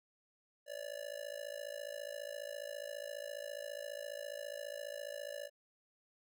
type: tone with amplitude modulation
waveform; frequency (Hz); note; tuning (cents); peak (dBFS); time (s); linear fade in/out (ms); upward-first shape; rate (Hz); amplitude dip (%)
square; 577; D5; -31; -39; 0.66-5.5; 50; sine; 54.7; 95
effects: none